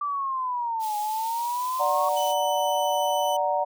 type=linear two-way sweep; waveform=sine; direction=down then up; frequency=1174.7 to 830.6 to 1111 Hz; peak=-25 dBFS; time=0.01-2.09 s; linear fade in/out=5 ms; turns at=0.97 s
type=high-pass noise; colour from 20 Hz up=white; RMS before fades=-40 dBFS; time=0.79-2.35 s; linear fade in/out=50 ms; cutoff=2500 Hz; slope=24 dB/octave
type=chord; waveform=sine; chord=D augmented; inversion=none; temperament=equal; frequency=587.3 / 740 / 932.3 Hz; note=D5 / F#5 / A#5; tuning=0 / 0 / 0 cents; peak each=-26 dBFS; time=1.79-3.65 s; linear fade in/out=20 ms
type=tone; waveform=sawtooth; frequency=2999 Hz; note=F#7; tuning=23 cents sharp; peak=-29 dBFS; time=2.16-3.37 s; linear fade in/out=10 ms
effects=none